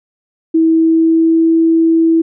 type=tone with pitch glide; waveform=sine; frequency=324.1 to 327.5 Hz; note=E4 to E4; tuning=-29 to -11 cents; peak=-7 dBFS; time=0.54-2.22 s; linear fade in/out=10 ms; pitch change=+18 cents; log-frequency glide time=0.67-1.51 s; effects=none